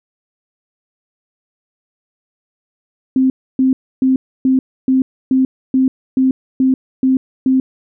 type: tone bursts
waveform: sine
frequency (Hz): 261.6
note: C4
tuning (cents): 0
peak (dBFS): -9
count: 11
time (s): 3.16-7.6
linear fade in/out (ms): 2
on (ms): 140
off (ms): 290
effects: none